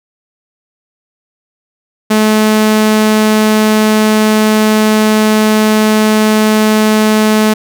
sawtooth tone, 215.5 Hz, A3, 36 cents flat, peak -3 dBFS, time 2.1-7.54 s, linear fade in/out 10 ms, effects none

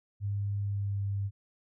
sine tone with pitch glide, 101 to 99.67 Hz, G#2 to G2, -48 to +29 cents, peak -29 dBFS, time 0.2-1.31 s, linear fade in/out 50 ms, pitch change -23 cents, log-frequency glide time 0.62-1 s, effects none

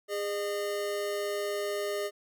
square tone pair together, 409.3 / 608 Hz, G#4 / D#5, -25 / -40 cents, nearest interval perfect fifth, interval 685 cents, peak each -33 / -35 dBFS, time 0.08-2.11 s, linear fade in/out 50 ms, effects none

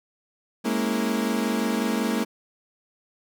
35% pulse chord, A# half-diminished seventh, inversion third, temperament equal, 207.7 / 233.1 / 277.2 / 329.6 Hz, G#3 / A#3 / C#4 / E4, 0 / 0 / 0 / 0 cents, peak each -26 / -24 / -30 / -30 dBFS, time 0.64-2.25 s, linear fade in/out 20 ms, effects none

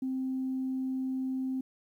sine tone, 261.4 Hz, C4, 1 cent flat, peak -29 dBFS, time 0.02-1.61 s, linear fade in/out 5 ms, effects tanh soft clip ceiling -25 dBFS + 11-bit

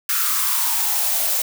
blue noise with high-pass filter sweep, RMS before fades -20 dBFS, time 0.09-1.42 s, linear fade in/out 2 ms, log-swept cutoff 1400 to 560 Hz, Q 5.6, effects none

